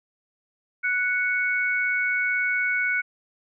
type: tone pair together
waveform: sine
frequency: 1480 / 2221 Hz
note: F#6 / C#7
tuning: 0 / +3 cents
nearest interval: perfect fifth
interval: 703 cents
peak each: -24 dBFS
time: 0.83-3.02 s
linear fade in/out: 20 ms
effects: none